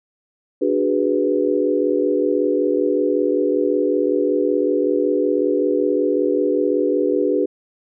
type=chord; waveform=sine; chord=G# half-diminished seventh; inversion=second; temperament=equal; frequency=293.7 / 370 / 415.3 / 493.9 Hz; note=D4 / F#4 / G#4 / B4; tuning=0 / 0 / 0 / 0 cents; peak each=-21 dBFS; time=0.61-7.46 s; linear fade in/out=10 ms; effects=none